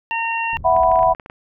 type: harmonic tone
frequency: 916 Hz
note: A#5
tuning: 31 cents flat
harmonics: 1 / 2 / 3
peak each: -22 / -28 / -23 dBFS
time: 0.11-0.57 s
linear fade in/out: 0 ms
type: low-pass noise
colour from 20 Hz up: pink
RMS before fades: -34 dBFS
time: 0.53-1.14 s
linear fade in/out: 2 ms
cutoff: 140 Hz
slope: 12 dB/octave
type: chord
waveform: sine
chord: E suspended second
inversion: none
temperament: equal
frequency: 659.3 / 740 / 987.8 Hz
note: E5 / F#5 / B5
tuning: 0 / 0 / 0 cents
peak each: -16 dBFS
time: 0.64-1.14 s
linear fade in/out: 20 ms
type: clicks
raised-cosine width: 0.5 ms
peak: -20 dBFS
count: 10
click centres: 0.765 / 0.834 / 0.916 / 0.958 / 0.991 / 1.03 / 1.149 / 1.198 / 1.261 / 1.299 s
effects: none

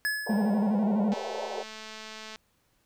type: tone with exponential decay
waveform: square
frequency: 1704 Hz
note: G#6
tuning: 44 cents sharp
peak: -25 dBFS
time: 0.05-0.84 s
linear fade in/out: 0 ms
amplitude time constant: 170 ms
type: band-pass noise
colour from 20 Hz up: pink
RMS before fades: -35 dBFS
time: 0.26-1.63 s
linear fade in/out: 5 ms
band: 390 to 960 Hz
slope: 96 dB/octave
type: tone with vibrato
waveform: triangle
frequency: 208.3 Hz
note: G#3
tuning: 5 cents sharp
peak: -21 dBFS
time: 0.29-1.14 s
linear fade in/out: 10 ms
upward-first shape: square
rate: 12 Hz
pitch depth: 69 cents each way
type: click train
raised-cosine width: 0.2 ms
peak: -25 dBFS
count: 271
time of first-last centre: 1.12-2.359 s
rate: 218 Hz
effects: pink hiss -70 dBFS RMS until 2.85 s

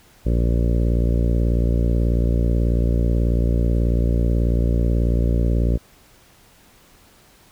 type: harmonic tone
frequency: 58.3 Hz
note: A#1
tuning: 1 cent sharp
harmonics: 1 / 2 / 3 / 4 / 5 / 6 / 7 / 8 / 9 / 10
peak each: -17 / -23 / -27 / -29 / -31 / -33 / -34 / -35 / -36 / -37 dBFS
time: 0.25-5.78 s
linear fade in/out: 20 ms
effects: pink hiss -52 dBFS RMS until 7.51 s

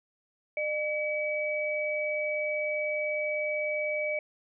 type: tone pair together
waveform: sine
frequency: 605 / 2282 Hz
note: D#5 / C#7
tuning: -49 / +50 cents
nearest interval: octave + major seventh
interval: 2299 cents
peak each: -30 / -31 dBFS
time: 0.57-4.19 s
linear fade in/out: 2 ms
effects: none

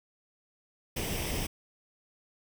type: noise with comb filter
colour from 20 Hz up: pink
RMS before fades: -33 dBFS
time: 0.96-1.47 s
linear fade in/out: 10 ms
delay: 0.36 ms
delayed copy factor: +0.6
effects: none

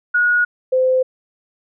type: tone pair in turn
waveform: sine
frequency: 1451 / 515.5 Hz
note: F#6 / C5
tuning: -34 / -26 cents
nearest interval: octave + tritone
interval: 1792 cents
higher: first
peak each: -12 dBFS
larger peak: neither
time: 0.14-0.45 / 0.72-1.03 s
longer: neither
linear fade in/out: 10 ms
effects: none

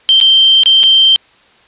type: tone with dropouts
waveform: sine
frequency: 3136 Hz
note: G7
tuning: in tune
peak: -4 dBFS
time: 0.09-1.16 s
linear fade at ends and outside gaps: 0 ms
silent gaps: 0.202-0.212 / 0.634-0.659 / 0.832-0.837 s
effects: white hiss -47 dBFS RMS until 1.67 s + resampled to 8000 Hz

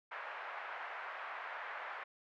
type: band-pass noise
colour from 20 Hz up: white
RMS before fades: -45 dBFS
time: 0.11-2.04 s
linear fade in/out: 10 ms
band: 630 to 1900 Hz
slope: 24 dB/octave
effects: none

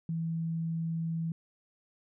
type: tone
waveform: sine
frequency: 164.2 Hz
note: E3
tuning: 6 cents flat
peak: -30 dBFS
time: 0.09-1.32 s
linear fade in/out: 2 ms
effects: none

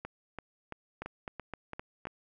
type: two click trains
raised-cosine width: 0.5 ms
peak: -23 / -24 dBFS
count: 5 / 7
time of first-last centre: 1.02-2.054 / 0.05-2.07 s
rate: 3.87 / 2.97 Hz
effects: none

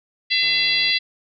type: harmonic tone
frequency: 676 Hz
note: E5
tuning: 43 cents sharp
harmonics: 3 / 4 / 5 / 6 / 7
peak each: -23 / -23 / -23 / -23 / -23 dBFS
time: 0.3-0.99 s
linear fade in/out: 20 ms
type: click train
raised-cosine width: 1 ms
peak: -31 dBFS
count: 75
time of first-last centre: 0.43-0.904 s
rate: 156 Hz
effects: none

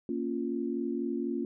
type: chord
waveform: sine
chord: Bb minor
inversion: none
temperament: equal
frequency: 233.1 / 277.2 / 349.2 Hz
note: Bb3 / Db4 / F4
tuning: 0 / 0 / 0 cents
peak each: -34 dBFS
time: 0.09-1.45 s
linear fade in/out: 2 ms
effects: none

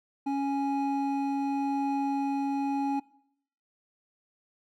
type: tone pair together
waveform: triangle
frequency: 277.2 / 830.7 Hz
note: C#4 / G#5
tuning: 0 / 0 cents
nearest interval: octave + perfect fifth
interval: 1900 cents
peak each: -26 / -29 dBFS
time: 0.26-3 s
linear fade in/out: 10 ms
effects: noise-tail reverb RT60 0.7 s tail -22 dB re dry

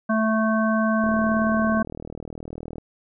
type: harmonic tone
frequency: 220 Hz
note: A3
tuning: in tune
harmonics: 1 / 3 / 5 / 7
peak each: -20 / -25 / -27 / -28 dBFS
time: 0.09-1.83 s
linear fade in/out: 10 ms
type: click train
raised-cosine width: 2 ms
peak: -21 dBFS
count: 70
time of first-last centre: 1.04-2.782 s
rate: 39.6 Hz
effects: none

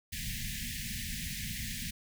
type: band-stop noise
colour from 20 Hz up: pink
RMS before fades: -38 dBFS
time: 0.12-1.91 s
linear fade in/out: 10 ms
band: 240 to 1700 Hz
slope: 96 dB/octave
effects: none

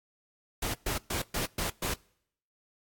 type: noise bursts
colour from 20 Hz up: pink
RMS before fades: -32 dBFS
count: 6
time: 0.62-1.94 s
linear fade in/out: 5 ms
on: 120 ms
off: 120 ms
effects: noise-tail reverb RT60 0.7 s tail -25 dB re dry + AAC 64 kbps

